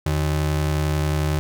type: ring-modulated tone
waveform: square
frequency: 116.54 Hz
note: A#2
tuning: in tune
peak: -17 dBFS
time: 0.06-1.39 s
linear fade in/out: 0 ms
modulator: 35.6 Hz
effects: none